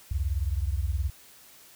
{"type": "beating tone pair", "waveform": "sine", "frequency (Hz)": [65.2, 84.2], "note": ["C2", "E2"], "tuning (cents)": [-5, 37], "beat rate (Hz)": 19, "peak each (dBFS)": [-27, -29], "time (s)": [0.11, 1.1], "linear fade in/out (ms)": 5, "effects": ["white hiss -53 dBFS RMS until 1.75 s"]}